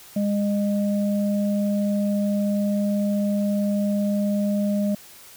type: tone pair together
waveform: sine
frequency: 204.1 / 611.6 Hz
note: G#3 / D#5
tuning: -30 / -30 cents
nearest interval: octave + perfect fifth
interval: 1900 cents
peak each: -20 / -28 dBFS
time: 0.16-4.95 s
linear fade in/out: 5 ms
effects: white hiss -46 dBFS RMS until 5.36 s